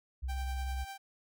sine tone with vibrato, 64.8 Hz, C2, 16 cents flat, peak -33 dBFS, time 0.22-0.85 s, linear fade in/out 20 ms, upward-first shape square, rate 16 Hz, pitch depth 37 cents each way
sawtooth tone with tremolo, 784 Hz, G5, in tune, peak -37 dBFS, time 0.28-0.98 s, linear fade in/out 20 ms, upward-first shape sine, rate 10 Hz, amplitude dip 40%
effects none

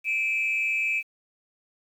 sine tone pair together, 2350 / 2574 Hz, D7 / E7, +1 / -42 cents, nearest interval major second, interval 157 cents, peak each -25 dBFS, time 0.04-1.03 s, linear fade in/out 50 ms, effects tanh soft clip ceiling -17 dBFS + 9-bit

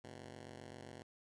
10% pulse ring-modulated tone, 123.6 Hz, B2, 2 cents sharp, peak -39 dBFS, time 0.04-1.03 s, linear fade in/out 0 ms, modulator 23.8 Hz, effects resampled to 22050 Hz

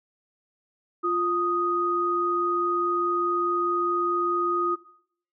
sine tone pair together, 349.2 / 1244.4 Hz, F4 / D#6, 0 / 0 cents, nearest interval octave + minor seventh, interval 2200 cents, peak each -26 / -24 dBFS, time 1.03-4.76 s, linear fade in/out 20 ms, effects noise-tail reverb RT60 0.6 s tail -17 dB re dry

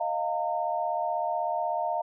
sine chord, Eb suspended second, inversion none, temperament equal with one note detuned, 622.3 / 698.5 / 913.1 Hz, Eb5 / F5 / Bb5, 0 / 0 / -36 cents, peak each -32 / -29 / -31 dBFS, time 0-2.02 s, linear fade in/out 10 ms, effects none

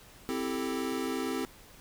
square chord, A minor seventh, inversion first, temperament equal, 261.6 / 329.6 / 392 / 440 Hz, C4 / E4 / G4 / A4, 0 / 0 / 0 / 0 cents, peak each -35 / -38 / -38 / -39 dBFS, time 0.29-1.45 s, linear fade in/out 0 ms, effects pink hiss -54 dBFS RMS until 1.8 s

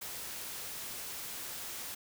white noise, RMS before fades -42 dBFS, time 0.01-1.95 s, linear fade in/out 10 ms, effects none

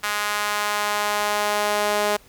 sawtooth tone with high-pass filter sweep, 207.7 Hz, G#3, in tune, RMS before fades -23 dBFS, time 0.03-2.17 s, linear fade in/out 10 ms, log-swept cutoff 1300 to 560 Hz, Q 1.4, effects pink hiss -52 dBFS RMS until 2.28 s

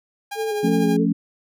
sawtooth tone with tremolo, 810 Hz, G#5, 43 cents flat, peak -23 dBFS, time 0.31-0.97 s, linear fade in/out 10 ms, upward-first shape triangle, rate 12 Hz, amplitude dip 55%
sine tone with vibrato, 430 Hz, A4, 40 cents flat, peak -22 dBFS, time 0.35-1.07 s, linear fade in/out 50 ms, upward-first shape square, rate 3.1 Hz, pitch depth 39 cents each way
sine chord, F augmented, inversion none, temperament equal, 174.61 / 220 / 277.2 Hz, F3 / A3 / C#4, 0 / 0 / 0 cents, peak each -21 dBFS, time 0.63-1.13 s, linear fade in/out 10 ms
effects none

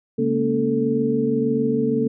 sine tone cluster, 140.7 / 213.3 / 235 / 281.6 / 441.5 Hz, C#3 / G#3 / A#3 / C#4 / A4, +26 / +46 / +14 / +27 / +6 cents, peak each -29 / -29 / -21 / -26 / -22 dBFS, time 0.18-2.08 s, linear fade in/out 10 ms, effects none

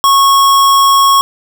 square tone, 1100 Hz, C#6, 14 cents flat, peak -6 dBFS, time 0.04-1.21 s, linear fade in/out 0 ms, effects none

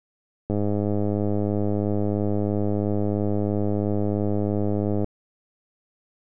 click train, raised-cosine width 2 ms, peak -12 dBFS, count 469, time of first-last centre 0.5-5.044 s, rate 103 Hz, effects none

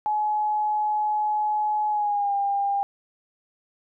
sine tone with pitch glide, 847 to 800.8 Hz, G#5 to G5, +34 to +37 cents, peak -21 dBFS, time 0.06-2.83 s, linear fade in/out 0 ms, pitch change -97 cents, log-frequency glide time 1.89-2.34 s, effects none

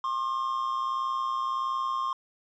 triangle tone pair together, 1068.5 / 1190 Hz, C6 / D6, +36 / +22 cents, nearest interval major second, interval 186 cents, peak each -26 / -32 dBFS, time 0.04-2.13 s, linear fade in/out 2 ms, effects resampled to 16000 Hz

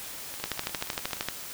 two click trains, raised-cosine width 0.2 ms, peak -22 / -11 dBFS, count 17 / 12, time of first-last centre 0.34-1.287 / 0.44-1.286 s, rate 16.9 / 13 Hz, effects white hiss -40 dBFS RMS until 1.53 s

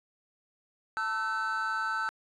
triangle tone cluster, 888 / 1320 / 1519 Hz, A5 / E6 / F#6, +16 / +2 / +45 cents, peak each -34 / -30 / -30 dBFS, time 0.97-2.09 s, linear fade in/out 0 ms, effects tanh soft clip ceiling -20 dBFS + resampled to 24000 Hz

